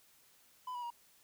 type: tone with pitch steps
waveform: triangle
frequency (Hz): 1004 / 974 / 949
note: B5 / B5 / A#5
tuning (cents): +28 / -24 / +31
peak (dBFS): -37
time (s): 0.67-0.904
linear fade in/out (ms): 5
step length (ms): 78
effects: white hiss -66 dBFS RMS until 1.23 s